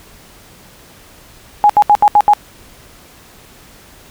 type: tone bursts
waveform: sine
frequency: 831 Hz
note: G#5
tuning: 1 cent sharp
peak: -4 dBFS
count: 6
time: 1.64-2.335 s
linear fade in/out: 0 ms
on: 55 ms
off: 73 ms
effects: pink hiss -42 dBFS RMS until 4.1 s